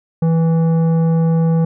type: tone with tanh clipping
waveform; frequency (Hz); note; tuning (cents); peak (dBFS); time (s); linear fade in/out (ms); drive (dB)
sine; 164; E3; -9; -13; 0.22-1.65; 5; 11
effects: none